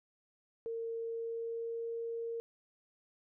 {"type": "tone with pitch glide", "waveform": "sine", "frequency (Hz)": [457.7, 461.7], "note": ["A#4", "A#4"], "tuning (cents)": [-32, -17], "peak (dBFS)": -36, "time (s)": [0.66, 2.4], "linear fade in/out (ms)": 0, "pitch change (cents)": 15, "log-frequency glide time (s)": [0.97, 1.87], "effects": []}